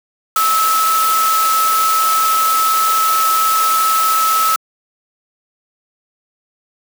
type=tone in noise; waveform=sine; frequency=1300 Hz; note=E6; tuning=24 cents flat; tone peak=-12 dBFS; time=0.36-4.56 s; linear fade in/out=2 ms; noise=white; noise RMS=-20 dBFS; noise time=0.36-4.56 s; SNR=+5 dB; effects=high-pass 400 Hz 12 dB/octave